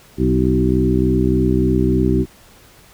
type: harmonic tone with a mistuned harmonic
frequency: 63.4 Hz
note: B1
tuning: 46 cents sharp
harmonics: 1 / 2 / 3 / 4 / 5 / 6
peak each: -20 / -20 / -20 / -20 / -20 / -20 dBFS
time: 0.17-2.26 s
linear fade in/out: 50 ms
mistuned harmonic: 5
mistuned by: +20 cents
effects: pink hiss -47 dBFS RMS until 2.93 s